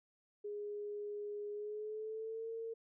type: tone with pitch glide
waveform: sine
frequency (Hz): 413.8 to 453.9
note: G#4 to A#4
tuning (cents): -6 to -46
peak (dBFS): -40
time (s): 0.44-2.74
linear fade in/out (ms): 10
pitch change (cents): +160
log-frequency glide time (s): 1.52-2.49
effects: none